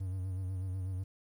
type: tone with vibrato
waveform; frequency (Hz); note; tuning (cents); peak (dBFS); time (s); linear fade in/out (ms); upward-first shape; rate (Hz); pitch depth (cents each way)
triangle; 93.5; F#2; +19; -32; 0-1.04; 10; sine; 8.1; 48
effects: 11-bit